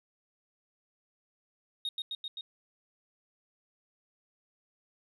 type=tone with echo; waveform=sine; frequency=3729 Hz; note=A#7; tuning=in tune; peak=-29 dBFS; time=1.85-1.89 s; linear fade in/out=2 ms; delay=130 ms; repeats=4; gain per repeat=-2 dB; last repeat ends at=2.41 s; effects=tanh soft clip ceiling -30 dBFS